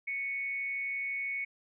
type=tone with amplitude modulation; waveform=sine; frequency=2217 Hz; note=C#7; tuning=in tune; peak=-30 dBFS; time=0.07-1.45 s; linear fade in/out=10 ms; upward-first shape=sine; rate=239 Hz; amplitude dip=45%; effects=none